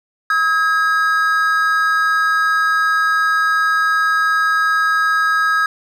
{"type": "tone pair together", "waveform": "triangle", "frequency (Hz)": [1277.7, 1635], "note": ["D#6", "G#6"], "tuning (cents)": [46, -28], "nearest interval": "major third", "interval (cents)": 426, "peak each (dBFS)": -14, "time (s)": [0.3, 5.66], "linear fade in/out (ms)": 2, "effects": []}